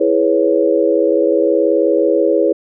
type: chord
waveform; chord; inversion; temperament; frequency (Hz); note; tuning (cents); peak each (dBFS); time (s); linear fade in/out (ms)
sine; C# minor seventh; first; equal; 329.6 / 415.3 / 493.9 / 554.4; E4 / G#4 / B4 / C#5; 0 / 0 / 0 / 0; -16; 0-2.53; 10
effects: none